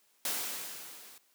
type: noise with level ramp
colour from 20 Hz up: white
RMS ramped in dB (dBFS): -32 to -54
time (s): 0.25-1.18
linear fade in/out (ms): 2
effects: white hiss -69 dBFS RMS until 1.34 s + high-pass 200 Hz 12 dB/octave